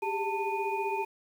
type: tone cluster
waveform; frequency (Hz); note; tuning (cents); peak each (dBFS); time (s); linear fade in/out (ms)
sine; 392 / 407.3 / 892 / 2462; G4 / G#4 / A5 / D#7; 0 / -34 / +23 / -19; -34 / -37 / -31 / -38; 0.02-1.05; 10
effects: 9-bit